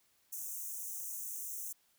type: high-pass noise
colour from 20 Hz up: white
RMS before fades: -42 dBFS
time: 0.32-1.73 s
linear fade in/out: 10 ms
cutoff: 5900 Hz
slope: 96 dB/octave
effects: white hiss -72 dBFS RMS until 1.98 s